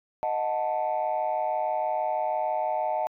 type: chord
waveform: sine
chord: D# diminished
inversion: none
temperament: equal with one note detuned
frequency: 622.3 / 728.5 / 880 Hz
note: D#5 / F#5 / A5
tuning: 0 / -27 / 0 cents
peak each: -28 dBFS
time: 0.23-3.07 s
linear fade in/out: 0 ms
effects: tanh soft clip ceiling -19 dBFS